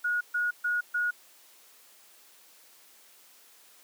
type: tone bursts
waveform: sine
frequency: 1448 Hz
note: F#6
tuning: 38 cents flat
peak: -25 dBFS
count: 4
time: 0.04-1.11 s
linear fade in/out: 10 ms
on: 170 ms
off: 130 ms
effects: white hiss -57 dBFS RMS until 3.83 s + high-pass 300 Hz 12 dB/octave